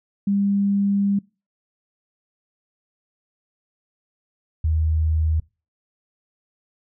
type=tone pair in turn; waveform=sine; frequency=200 / 79.05 Hz; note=G3 / D#2; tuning=+35 / +28 cents; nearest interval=octave + major third; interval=1607 cents; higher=first; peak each=-17 dBFS; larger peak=neither; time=0.27-1.19 / 4.64-5.4 s; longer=first; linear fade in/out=5 ms; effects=noise-tail reverb RT60 0.3 s tail -24 dB re dry